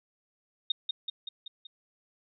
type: tone with echo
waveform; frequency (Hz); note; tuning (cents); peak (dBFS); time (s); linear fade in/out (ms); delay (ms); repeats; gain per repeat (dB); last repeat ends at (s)
sine; 3702; A#7; -13; -23; 0.7-0.72; 5; 190; 5; -4; 1.67
effects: none